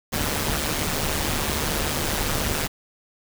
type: noise with amplitude modulation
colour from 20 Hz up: pink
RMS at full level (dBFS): -22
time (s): 0.12-2.68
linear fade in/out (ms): 20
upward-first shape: sine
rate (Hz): 149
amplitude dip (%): 65
effects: none